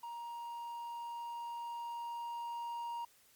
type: tone with level ramp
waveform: triangle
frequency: 941 Hz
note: A#5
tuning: 16 cents sharp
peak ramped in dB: -40 to -36 dBFS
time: 0.03-3.05 s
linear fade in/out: 5 ms
effects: white hiss -66 dBFS RMS until 3.35 s + MP3 96 kbps